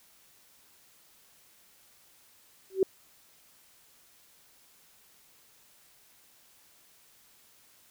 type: tone with exponential growth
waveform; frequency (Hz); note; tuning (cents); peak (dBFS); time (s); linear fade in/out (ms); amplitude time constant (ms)
sine; 381.6; G4; -47; -16; 2.7-2.83; 2; 27
effects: white hiss -61 dBFS RMS until 7.9 s